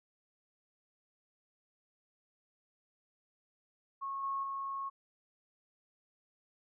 sine tone with level steps, 1094 Hz, C#6, 23 cents flat, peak -36 / -33 / -36 dBFS, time 4.01-4.9 s, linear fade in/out 20 ms, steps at 4.23 / 4.43 s, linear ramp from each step 5 ms, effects none

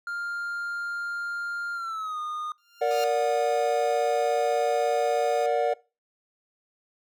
triangle tone with pitch glide, 1400 to 1225.8 Hz, F6 to D#6, +4 to -26 cents, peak -28 dBFS, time 0.07-2.52 s, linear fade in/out 2 ms, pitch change -230 cents, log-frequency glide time 1.74-2.19 s
15% pulse tone with exponential growth, 1396.9 Hz, F6, in tune, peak -23 dBFS, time 2.58-3.04 s, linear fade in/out 0 ms, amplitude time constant 100 ms
triangle chord, Bb augmented, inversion none, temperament just, 466.2 / 582.7 / 728.4 Hz, Bb4 / D5 / F#5, 0 / -14 / -27 cents, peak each -24 dBFS, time 2.81-5.74 s, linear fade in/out 10 ms
10% pulse tone, 1232 Hz, D#6, 17 cents flat, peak -32 dBFS, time 2.91-5.46 s, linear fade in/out 0 ms
effects noise-tail reverb RT60 0.3 s tail -22 dB re dry

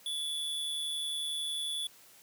square tone with amplitude modulation, 3440 Hz, A7, 40 cents flat, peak -32 dBFS, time 0.06-1.87 s, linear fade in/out 2 ms, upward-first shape sine, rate 151 Hz, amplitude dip 35%, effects white hiss -58 dBFS RMS until 2.22 s + high-pass 80 Hz 12 dB/octave

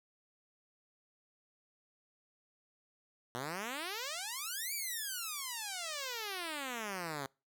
5% pulse exponential two-way sweep, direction up then down, 116.9 to 2370 to 133.1 Hz, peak -27 dBFS, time 3.35-7.26 s, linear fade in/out 0 ms, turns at 4.74 s, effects noise-tail reverb RT60 0.3 s tail -26 dB re dry

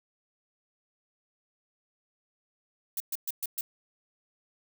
violet noise bursts, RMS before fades -32 dBFS, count 5, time 2.97-3.61 s, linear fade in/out 2 ms, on 32 ms, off 120 ms, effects none

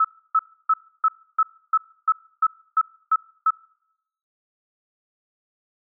sine tone bursts, 1300 Hz, E6, 24 cents flat, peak -14 dBFS, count 11, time 0-3.506 s, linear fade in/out 5 ms, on 46 ms, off 300 ms, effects noise-tail reverb RT60 0.8 s tail -23 dB re dry

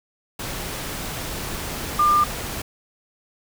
sine tone in noise, 1199 Hz, D6, 36 cents sharp, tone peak -14 dBFS, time 1.99-2.24 s, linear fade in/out 5 ms, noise pink, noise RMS -30 dBFS, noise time 0.39-2.62 s, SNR +13 dB, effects none

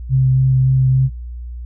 sine tone with vibrato, 131.1 Hz, C3, 4 cents sharp, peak -10 dBFS, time 0.09-1.1 s, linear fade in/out 50 ms, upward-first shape triangle, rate 3.5 Hz, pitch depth 13 cents each way, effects noise-tail reverb RT60 0.2 s tail -25 dB re dry + added 60 Hz sine -26 dBFS peak until 1.65 s

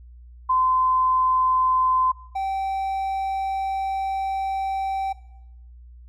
sine / triangle tone pair in turn, 1029 / 775 Hz, C6 / G5, -29 / -20 cents, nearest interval perfect fourth, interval 491 cents, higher first, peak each -17 / -21 dBFS, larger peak first, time 0.49-2.12 / 2.35-5.13 s, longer second, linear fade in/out 10 ms, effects noise-tail reverb RT60 0.8 s tail -17 dB re dry + added 60 Hz sine -42 dBFS peak until 6.08 s

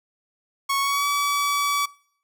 sawtooth tone with pitch glide, 1105 to 1144 Hz, C#6 to D6, -6 to -46 cents, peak -17 dBFS, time 0.69-1.86 s, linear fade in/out 10 ms, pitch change +60 cents, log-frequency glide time 0.8-1.06 s, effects noise-tail reverb RT60 0.6 s tail -23 dB re dry

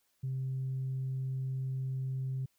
sine tone, 131.7 Hz, C3, 12 cents sharp, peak -31 dBFS, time 0.23-2.46 s, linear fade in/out 10 ms, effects tanh soft clip ceiling -29 dBFS + white hiss -75 dBFS RMS until 2.58 s

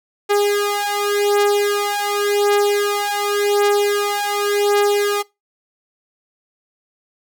sawtooth beating tone pair, 408.8 / 409.69 Hz, G#4 / G#4, -27 / -24 cents, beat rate 0.89 Hz, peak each -15 dBFS, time 0.29-5.23 s, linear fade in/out 20 ms, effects noise-tail reverb RT60 0.2 s tail -22 dB re dry

